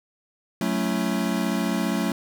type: chord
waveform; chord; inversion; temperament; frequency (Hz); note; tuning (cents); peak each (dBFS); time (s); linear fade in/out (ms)
square; F# minor seventh; none; equal with one note detuned; 185 / 220 / 277.2 / 336.9; F#3 / A3 / C#4 / E4; 0 / 0 / 0 / +38; -28 / -27 / -30 / -32; 0.61-2.12; 2
effects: none